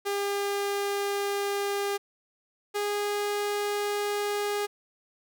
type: tone pair in turn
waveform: sawtooth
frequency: 402.4 / 411.3 Hz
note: G4 / G#4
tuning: +45 / -17 cents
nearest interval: unison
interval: 38 cents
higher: second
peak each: -23 dBFS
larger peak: neither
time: 0.05-1.98 / 2.74-4.67 s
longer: neither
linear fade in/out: 20 ms
effects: none